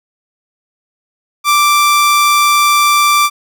sawtooth tone, 1174.7 Hz, D6, in tune, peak -4 dBFS, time 1.44-3.3 s, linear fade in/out 50 ms, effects none

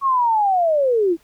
sine linear sweep, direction down, 1112 to 315.4 Hz, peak -14 dBFS, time 0.01-1.17 s, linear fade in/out 50 ms, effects pink hiss -57 dBFS RMS until 1.23 s

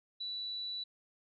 sine tone, 3951 Hz, B7, in tune, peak -37 dBFS, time 0.2-0.84 s, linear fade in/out 10 ms, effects none

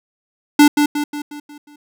square tone with echo, 293.7 Hz, D4, in tune, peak -6 dBFS, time 0.59-0.68 s, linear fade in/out 5 ms, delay 180 ms, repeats 6, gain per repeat -6 dB, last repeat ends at 1.76 s, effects none

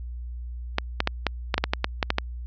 clicks, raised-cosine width 0.3 ms, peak -5 dBFS, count 12, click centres 0.784 / 1.004 / 1.074 / 1.267 / 1.542 / 1.58 / 1.64 / 1.735 / 1.844 / 2.028 / 2.104 / 2.184 s, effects added 60 Hz sine -32 dBFS peak until 2.46 s + resampled to 16000 Hz

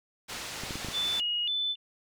white low-pass noise, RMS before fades -39 dBFS, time 0.28-1.21 s, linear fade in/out 20 ms, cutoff 5500 Hz, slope 12 dB/octave
clicks, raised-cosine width 3 ms, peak -25 dBFS, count 5, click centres 0.636 / 0.708 / 0.756 / 0.847 / 0.886 s
sine tone with vibrato, 3182 Hz, G7, 25 cents sharp, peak -27 dBFS, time 0.92-1.76 s, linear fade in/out 50 ms, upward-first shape square, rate 1.8 Hz, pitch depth 170 cents each way
effects none

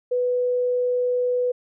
sine tone, 495 Hz, B4, 4 cents sharp, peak -19 dBFS, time 0.11-1.52 s, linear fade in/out 10 ms, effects none

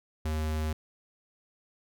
square tone, 77.78 Hz, D#2, in tune, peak -29 dBFS, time 0.25-0.73 s, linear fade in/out 5 ms, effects none

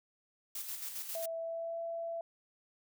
blue noise with tremolo, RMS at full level -40 dBFS, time 0.55-1.26 s, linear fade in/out 5 ms, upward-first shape square, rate 7.4 Hz, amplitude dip 45%
sine tone with pitch glide, 659.3 to 669.3 Hz, E5 to E5, 0 to +26 cents, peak -36 dBFS, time 1.15-2.21 s, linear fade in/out 2 ms, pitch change +26 cents, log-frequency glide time 1.38-1.8 s
effects none

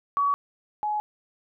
sine tone pair in turn, 1132 / 843.2 Hz, C#6 / G#5, +36 / +26 cents, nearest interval perfect fourth, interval 510 cents, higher first, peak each -20 / -24 dBFS, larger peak first, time 0.17-0.34 / 0.83-1 s, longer neither, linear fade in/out 0 ms, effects none

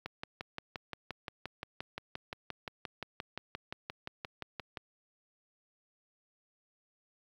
click train, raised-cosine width 0.3 ms, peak -22 dBFS, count 28, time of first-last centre 0.06-4.772 s, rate 5.73 Hz, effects high-pass 60 Hz 12 dB/octave + 10-bit

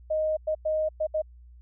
sine tone bursts at uneven times, 622.3 Hz, D#5, in tune, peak -23 dBFS, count 5, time 0.1-0.37 / 0.47-0.55 / 0.65-0.89 / 1-1.07 / 1.14-1.22 s, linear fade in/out 10 ms, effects added 60 Hz sine -47 dBFS peak until 1.61 s

